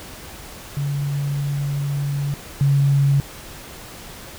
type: tone pair in turn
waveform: sine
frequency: 142.1 / 139.74 Hz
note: C#3 / C#3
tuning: +43 / +14 cents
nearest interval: unison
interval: 29 cents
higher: first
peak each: -20 / -13 dBFS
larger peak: second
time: 0.77-2.34 / 2.61-3.2 s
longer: first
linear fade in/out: 0 ms
effects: pink hiss -38 dBFS RMS until 4.38 s